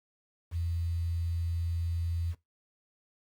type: tone with quantisation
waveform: sine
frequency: 84.5 Hz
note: E2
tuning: 43 cents sharp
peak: -29 dBFS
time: 0.51-2.35 s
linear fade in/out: 50 ms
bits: 9
effects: noise-tail reverb RT60 0.2 s tail -20 dB re dry + Opus 48 kbps